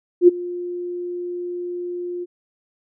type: tone with ADSR envelope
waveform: sine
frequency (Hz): 353.4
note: F4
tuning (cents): +21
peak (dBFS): -4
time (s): 0.21-2.26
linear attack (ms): 69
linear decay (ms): 18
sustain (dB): -21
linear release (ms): 31
effects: none